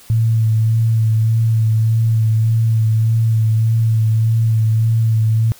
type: tone with vibrato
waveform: sine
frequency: 111.8 Hz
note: A2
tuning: 28 cents sharp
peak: -11 dBFS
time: 0.1-5.52 s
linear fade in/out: 0 ms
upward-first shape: sine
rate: 1.7 Hz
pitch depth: 23 cents each way
effects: white hiss -44 dBFS RMS until 5.59 s